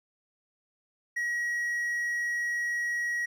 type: tone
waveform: triangle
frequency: 1907 Hz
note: A#6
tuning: 39 cents sharp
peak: -26 dBFS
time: 1.16-3.26 s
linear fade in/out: 10 ms
effects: none